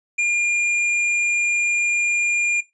triangle tone with hard clipping, 2409 Hz, D7, 43 cents sharp, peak -18 dBFS, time 0.18-2.61 s, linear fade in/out 10 ms, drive 9 dB, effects noise-tail reverb RT60 0.2 s tail -17 dB re dry + resampled to 22050 Hz

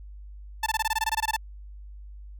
sawtooth tone bursts, 882 Hz, A5, 4 cents sharp, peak -19 dBFS, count 14, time 0.63-1.365 s, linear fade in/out 5 ms, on 33 ms, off 21 ms, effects added 50 Hz sine -40 dBFS peak until 2.39 s

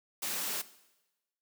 white high-pass noise, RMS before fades -35 dBFS, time 0.22-0.62 s, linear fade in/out 10 ms, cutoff 170 Hz, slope 24 dB/octave, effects noise-tail reverb RT60 1.0 s tail -17 dB re dry

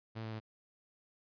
sawtooth tone with pitch steps, 111.8 / 110.77 / 109.75 Hz, A2 / A2 / A2, +28 / +12 / -4 cents, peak -36 dBFS, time 0.15-0.402 s, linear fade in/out 20 ms, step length 84 ms, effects resampled to 11025 Hz

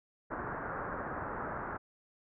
white low-pass noise, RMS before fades -39 dBFS, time 0.3-1.78 s, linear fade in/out 20 ms, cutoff 1600 Hz, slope 48 dB/octave, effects none

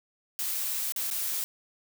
blue noise with dropouts, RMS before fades -31 dBFS, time 0.39-1.44 s, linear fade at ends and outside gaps 0 ms, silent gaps 0.922-0.962 / 1.102-1.111 s, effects none

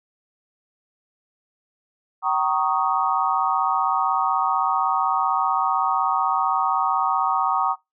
sine chord, Eb dominant seventh, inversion first, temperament equal with one note detuned, 767 / 932.3 / 1108.7 / 1244.5 Hz, G5 / Bb5 / Db6 / Eb6, -38 / 0 / 0 / 0 cents, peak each -24 dBFS, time 2.22-7.76 s, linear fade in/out 50 ms, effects noise-tail reverb RT60 0.2 s tail -24 dB re dry

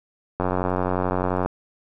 click train, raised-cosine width 1 ms, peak -9 dBFS, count 98, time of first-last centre 0.4-1.46 s, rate 91.5 Hz, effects none

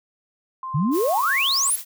sine tone with pitch glide, 1046.5 to 1092.2 Hz, C6 to C#6, 0 to -26 cents, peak -28 dBFS, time 0.63-1.7 s, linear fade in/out 2 ms, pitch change +74 cents, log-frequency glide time 0.9-1.13 s
sine exponential sweep, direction up, 130.8 to 11660 Hz, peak -18 dBFS, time 0.74-1.76 s, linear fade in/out 10 ms
blue noise, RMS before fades -33 dBFS, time 0.91-1.85 s, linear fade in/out 50 ms
effects none

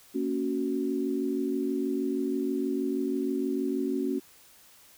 sine chord, F# major, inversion first, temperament just, 231.2 / 277.5 / 370 Hz, A#3 / C#4 / F#4, -14 / +2 / 0 cents, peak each -33 / -29 / -31 dBFS, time 0.14-4.2 s, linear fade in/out 20 ms, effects white hiss -56 dBFS RMS until 4.97 s

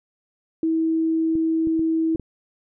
sine tone, 323.4 Hz, E4, 33 cents flat, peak -18 dBFS, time 0.63-2.16 s, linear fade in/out 2 ms
clicks, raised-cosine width 3 ms, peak -22 dBFS, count 5, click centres 1.354 / 1.672 / 1.794 / 2.15 / 2.197 s
effects none

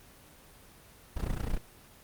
brown noise with amplitude modulation, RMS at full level -28 dBFS, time 1.16-1.58 s, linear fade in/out 10 ms, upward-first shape sine, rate 29.5 Hz, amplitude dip 85%, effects pink hiss -55 dBFS RMS until 2.03 s + Opus 24 kbps

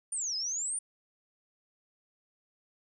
sine exponential two-way sweep, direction down then up, 9397 to 4978 to 9397 Hz, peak -31 dBFS, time 0.12-0.79 s, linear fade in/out 5 ms, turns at 0.36 s, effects none

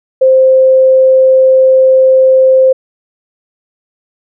sine tone, 523.3 Hz, C5, in tune, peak -3 dBFS, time 0.21-2.73 s, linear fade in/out 10 ms, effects none

